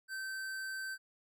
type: tone with hard clipping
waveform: sine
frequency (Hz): 1548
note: G6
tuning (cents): -22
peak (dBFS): -40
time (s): 0.08-0.98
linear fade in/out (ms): 50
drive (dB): 16
effects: none